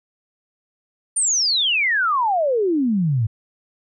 sine exponential sweep, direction down, 9290 to 103.83 Hz, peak -16 dBFS, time 1.16-3.27 s, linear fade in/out 10 ms, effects none

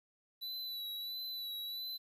square tone with vibrato, 3957 Hz, B7, 3 cents sharp, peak -40 dBFS, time 0.41-1.98 s, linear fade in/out 20 ms, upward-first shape sine, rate 1.5 Hz, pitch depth 34 cents each way, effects 12-bit

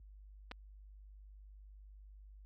clicks, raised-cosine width 0.3 ms, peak -30 dBFS, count 2, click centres 0.513 / 0.517 s, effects added 50 Hz sine -48 dBFS peak until 2.45 s + high-pass 60 Hz 12 dB/octave

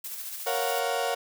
blue noise with tremolo, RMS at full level -36 dBFS, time 0.04-0.8 s, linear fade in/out 5 ms, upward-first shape square, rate 14 Hz, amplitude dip 30%
35% pulse chord, Gb major seventh, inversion first, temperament equal, 466.2 / 554.4 / 698.5 / 740 Hz, Bb4 / Db5 / F5 / Gb5, 0 / 0 / 0 / 0 cents, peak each -30 dBFS, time 0.46-1.15 s, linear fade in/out 10 ms
effects none

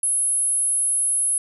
sine tone, 10630 Hz, E9, 13 cents sharp, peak -18 dBFS, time 0.03-1.38 s, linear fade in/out 2 ms, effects none

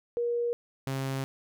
sine / sawtooth tone pair in turn, 475.4 / 134.49 Hz, A#4 / C3, +34 / +48 cents, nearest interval octave + minor seventh, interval 2186 cents, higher first, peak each -26 dBFS, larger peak neither, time 0.17-0.53 / 0.87-1.24 s, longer second, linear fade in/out 0 ms, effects none

